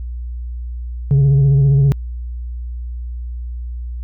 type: tone with vibrato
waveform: sine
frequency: 138.5 Hz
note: C#3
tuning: 1 cent flat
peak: -6 dBFS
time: 1.11-1.92 s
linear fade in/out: 0 ms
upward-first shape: sine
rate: 15 Hz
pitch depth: 48 cents each way
effects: tanh soft clip ceiling -8 dBFS + added 60 Hz sine -23 dBFS peak until 4.03 s